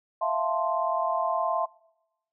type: chord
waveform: sine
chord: F major seventh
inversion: third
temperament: equal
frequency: 659.3 / 698.5 / 880 / 1046.5 Hz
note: E5 / F5 / A5 / C6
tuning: 0 / 0 / 0 / 0 cents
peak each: -28 / -30 / -32 / -28 dBFS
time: 0.21-1.66 s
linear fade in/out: 10 ms
effects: noise-tail reverb RT60 0.9 s tail -25 dB re dry